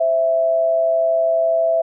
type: tone pair together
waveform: sine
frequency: 527.1 / 659.3 Hz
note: C5 / E5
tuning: +13 / 0 cents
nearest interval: major third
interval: 387 cents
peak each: -25 / -14 dBFS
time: 0-1.82 s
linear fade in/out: 10 ms
effects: none